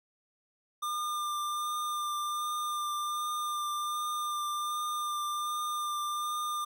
square tone with vibrato, 1200 Hz, D6, 37 cents sharp, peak -32 dBFS, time 0.82-6.65 s, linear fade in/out 10 ms, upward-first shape triangle, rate 1.3 Hz, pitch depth 17 cents each way, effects none

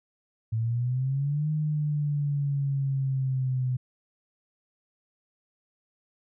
sine exponential two-way sweep, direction up then down, 110 to 154.1 to 126.4 Hz, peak -24 dBFS, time 0.52-3.77 s, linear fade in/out 10 ms, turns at 1.5 s, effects none

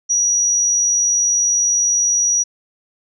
sine tone, 5800 Hz, F#8, 35 cents flat, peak -13 dBFS, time 0.09-2.44 s, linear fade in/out 20 ms, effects none

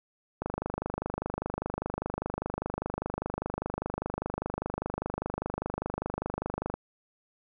click train, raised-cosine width 1 ms, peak -17 dBFS, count 159, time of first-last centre 0.42-6.74 s, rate 25 Hz, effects none

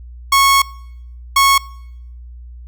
sawtooth tone pair in turn, 1100 / 1100 Hz, C#6 / C#6, -14 / -14 cents, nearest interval unison, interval 0 cents, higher neither, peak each -5 dBFS, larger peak neither, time 0.32-0.62 / 1.36-1.58 s, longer first, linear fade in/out 5 ms, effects noise-tail reverb RT60 0.8 s tail -25 dB re dry + added 60 Hz sine -32 dBFS peak until 2.67 s

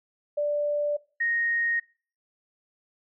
sine tone pair in turn, 587.3 / 1864.6 Hz, D5 / A#6, 0 / 0 cents, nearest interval octave + minor sixth, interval 2000 cents, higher second, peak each -23 dBFS, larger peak neither, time 0.37-0.97 / 1.2-1.8 s, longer neither, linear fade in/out 10 ms, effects noise-tail reverb RT60 0.4 s tail -22 dB re dry

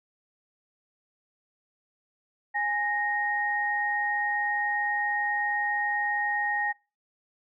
sine tone pair together, 827.8 / 1864.7 Hz, G#5 / A#6, -6 / 0 cents, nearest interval octave + major second, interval 1406 cents, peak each -29 / -27 dBFS, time 2.54-6.73 s, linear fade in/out 20 ms, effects noise-tail reverb RT60 0.3 s tail -23 dB re dry

